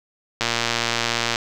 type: click train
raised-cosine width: 0.2 ms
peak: -3 dBFS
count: 112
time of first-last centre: 0.41-1.359 s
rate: 117 Hz
effects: none